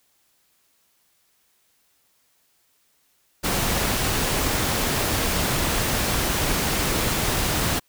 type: noise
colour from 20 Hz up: pink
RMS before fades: -23 dBFS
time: 3.43-7.8 s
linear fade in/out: 20 ms
effects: white hiss -65 dBFS RMS until 7.88 s

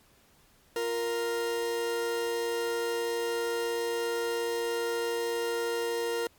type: tone pair together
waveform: 40% pulse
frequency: 349.3 / 466.2 Hz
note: F4 / A#4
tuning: 0 / 0 cents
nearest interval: perfect fourth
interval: 500 cents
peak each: -36 / -28 dBFS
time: 0.76-6.27 s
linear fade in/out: 2 ms
effects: pink hiss -62 dBFS RMS until 6.38 s + MP3 96 kbps

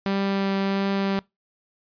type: tone with vibrato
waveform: sawtooth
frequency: 196 Hz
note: G3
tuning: in tune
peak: -18 dBFS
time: 0.06-1.19 s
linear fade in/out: 0 ms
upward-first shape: triangle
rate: 1.5 Hz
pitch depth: 8 cents each way
effects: noise-tail reverb RT60 0.2 s tail -24 dB re dry + resampled to 11025 Hz

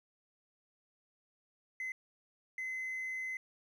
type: tone bursts at uneven times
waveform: triangle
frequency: 2046 Hz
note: C7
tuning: 39 cents flat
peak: -34 dBFS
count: 2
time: 1.8-1.92 / 2.58-3.37 s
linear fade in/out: 2 ms
effects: tanh soft clip ceiling -32 dBFS

